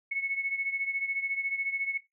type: beating tone pair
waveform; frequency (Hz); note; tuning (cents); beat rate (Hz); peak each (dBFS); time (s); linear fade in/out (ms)
sine; 2198 / 2212; C#7 / C#7; -15 / -4; 14; -30 / -34; 0.11-1.98; 10
effects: noise-tail reverb RT60 0.2 s tail -17 dB re dry